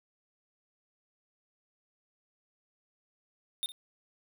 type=tone with echo; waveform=square; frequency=3635 Hz; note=A#7; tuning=44 cents flat; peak=-31 dBFS; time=3.63-3.66 s; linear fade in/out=0 ms; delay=59 ms; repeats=1; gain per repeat=-15 dB; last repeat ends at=3.719 s; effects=none